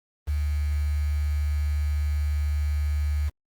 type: tone with quantisation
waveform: sine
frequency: 73.8 Hz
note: D2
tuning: 9 cents sharp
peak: -22 dBFS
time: 0.27-3.3 s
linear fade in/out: 20 ms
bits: 7
effects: Opus 24 kbps